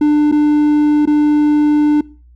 triangle tone with dropouts, 297.9 Hz, D4, 25 cents sharp, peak -6 dBFS, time 0.01-2.01 s, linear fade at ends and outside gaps 5 ms, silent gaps 0.316-0.322 / 1.056-1.073 s, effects noise-tail reverb RT60 0.4 s tail -22 dB re dry + added 60 Hz sine -41 dBFS peak until 2.35 s

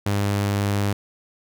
sawtooth tone, 101.1 Hz, G#2, 46 cents flat, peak -16 dBFS, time 0.06-0.93 s, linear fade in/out 5 ms, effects none

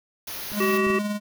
white band-stop noise, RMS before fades -34 dBFS, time 0.27-0.78 s, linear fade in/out 5 ms, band 6600 to 9700 Hz, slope 96 dB/octave
clicks, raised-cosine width 3 ms, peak -26 dBFS, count 3, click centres 0.519 / 0.868 / 0.902 s
square tone with tremolo, 207.7 Hz, G#3, in tune, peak -24 dBFS, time 0.52-1.2 s, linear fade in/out 50 ms, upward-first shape sine, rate 19 Hz, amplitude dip 40%
harmonic tone, 380.6 Hz, F#4, 49 cents sharp, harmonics 1 / 3 / 5 / 7, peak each -22 / -27 / -29 / -30 dBFS, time 0.6-0.99 s, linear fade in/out 5 ms
effects none

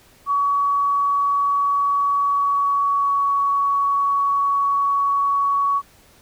sine tone with pitch glide, 1130 to 1122.2 Hz, C#6 to C#6, +33 to +21 cents, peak -16 dBFS, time 0.26-5.82 s, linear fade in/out 50 ms, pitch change -12 cents, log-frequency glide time 2.27-3.25 s, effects pink hiss -52 dBFS RMS until 6.21 s

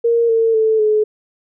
sine tone with pitch steps, 466.2 / 452.9 / 440 / 427.5 Hz, A#4 / A#4 / A4 / A4, 0 / -50 / 0 / -50 cents, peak -11 dBFS, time 0.04-1.04 s, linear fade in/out 10 ms, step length 250 ms, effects none

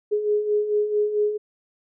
sine beating tone pair, 415.3 / 419.8 Hz, G#4 / G#4, 0 / +19 cents, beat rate 4.5 Hz, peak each -27 / -20 dBFS, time 0.11-1.38 s, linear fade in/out 20 ms, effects none

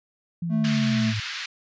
sine linear sweep, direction down, 173.1 to 103.83 Hz, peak -25 dBFS, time 0.42-1.2 s, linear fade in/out 5 ms
triangle tone, 220 Hz, A3, in tune, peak -19 dBFS, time 0.49-1.14 s, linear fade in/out 50 ms
pink band-pass noise, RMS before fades -33 dBFS, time 0.64-1.46 s, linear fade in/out 5 ms, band 1500 to 5200 Hz, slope 24 dB/octave
effects resampled to 16000 Hz

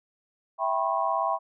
sine chord, C# half-diminished seventh, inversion first, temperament equal with one note detuned, 659.3 / 784 / 987.8 / 1084.7 Hz, E5 / G5 / B5 / C#6, 0 / 0 / 0 / -38 cents, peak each -29 dBFS, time 0.58-1.39 s, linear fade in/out 50 ms, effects none

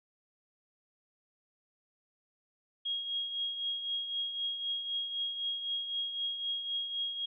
sine tone with tremolo, 3278 Hz, G#7, 23 cents flat, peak -30 dBFS, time 2.85-7.26 s, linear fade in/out 10 ms, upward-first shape triangle, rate 3.9 Hz, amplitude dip 60%, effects none

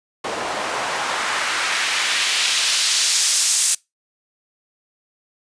white noise with band-pass filter sweep, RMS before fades -20 dBFS, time 0.24-3.75 s, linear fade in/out 5 ms, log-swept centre 550 to 8200 Hz, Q 1, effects noise-tail reverb RT60 0.2 s tail -24 dB re dry + resampled to 22050 Hz

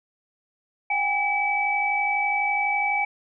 sine tone cluster, 762 / 814 / 2296 Hz, G5 / G#5 / D7, -49 / -35 / -40 cents, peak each -32 / -25 / -23 dBFS, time 0.9-3.05 s, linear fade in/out 5 ms, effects none

